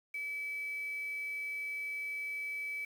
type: tone with quantisation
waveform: sine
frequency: 2296 Hz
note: D7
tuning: 40 cents flat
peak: -36 dBFS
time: 0.14-2.85 s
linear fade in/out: 5 ms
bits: 9
effects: none